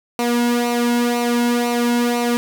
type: tone with flanger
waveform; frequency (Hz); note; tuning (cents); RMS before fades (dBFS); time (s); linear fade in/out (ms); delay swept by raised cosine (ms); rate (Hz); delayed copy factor
sawtooth; 239.7; A#3; +48; -18; 0.19-2.37; 0; 0.59 to 1.69; 2; -0.65
effects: none